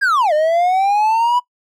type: linear two-way sweep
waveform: triangle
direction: down then up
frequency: 1661.2 to 596 to 991 Hz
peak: -10 dBFS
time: 0.01-1.4 s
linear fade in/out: 20 ms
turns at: 0.33 s
effects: noise-tail reverb RT60 0.1 s tail -20 dB re dry